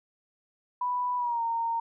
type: tone with pitch glide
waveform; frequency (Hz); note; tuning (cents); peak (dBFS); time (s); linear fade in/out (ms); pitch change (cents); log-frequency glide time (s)
sine; 987.8 to 921.6; B5 to A#5; 0 to -20; -26; 0.81-1.8; 5; -120; 1.17-1.42
effects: none